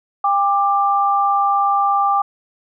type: tone pair together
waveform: sine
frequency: 800.4 / 1182 Hz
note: G5 / D6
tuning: +36 / +11 cents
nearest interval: perfect fifth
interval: 675 cents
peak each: -16 dBFS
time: 0.24-2.22 s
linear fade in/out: 5 ms
effects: none